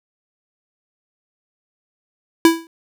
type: tone with exponential decay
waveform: square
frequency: 329.6 Hz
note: E4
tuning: in tune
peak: -5 dBFS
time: 2.45-2.67 s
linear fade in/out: 1 ms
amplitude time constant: 46 ms
effects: none